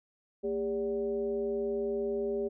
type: tone with frequency modulation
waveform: sine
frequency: 402.4 Hz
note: G4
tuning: 45 cents sharp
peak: -29 dBFS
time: 0.43-2.49 s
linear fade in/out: 20 ms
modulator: 173 Hz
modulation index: 0.71
effects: none